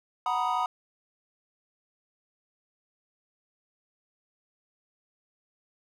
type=chord; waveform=triangle; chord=B major seventh; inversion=second; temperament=equal with one note detuned; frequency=740 / 936.1 / 987.8 / 1244.5 Hz; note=F#5 / A#5 / B5 / D#6; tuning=0 / +7 / 0 / 0 cents; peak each=-29 dBFS; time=0.26-0.66 s; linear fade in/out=2 ms; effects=none